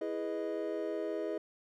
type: chord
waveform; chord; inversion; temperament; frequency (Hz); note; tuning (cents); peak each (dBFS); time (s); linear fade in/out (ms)
triangle; E major seventh; none; equal; 329.6 / 415.3 / 493.9 / 622.3; E4 / G#4 / B4 / D#5; 0 / 0 / 0 / 0; -37 / -36 / -40 / -37; 0.01-1.38; 5
effects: none